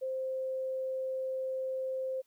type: tone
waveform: sine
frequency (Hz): 523.3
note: C5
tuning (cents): 0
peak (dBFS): -32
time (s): 0.01-2.22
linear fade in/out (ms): 20
effects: white hiss -73 dBFS RMS until 2.26 s